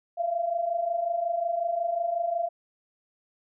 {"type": "tone pair together", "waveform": "sine", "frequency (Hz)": [662, 687.5], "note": ["E5", "F5"], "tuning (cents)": [7, -27], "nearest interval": "minor second", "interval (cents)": 66, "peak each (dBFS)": [-31, -26], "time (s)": [0.17, 2.49], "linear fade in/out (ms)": 20, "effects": []}